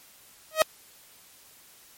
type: tone with exponential growth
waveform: sawtooth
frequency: 630 Hz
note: D#5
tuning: 21 cents sharp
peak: -9 dBFS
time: 0.51-0.62 s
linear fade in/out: 1 ms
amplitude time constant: 22 ms
effects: white hiss -54 dBFS RMS until 1.97 s + MP3 64 kbps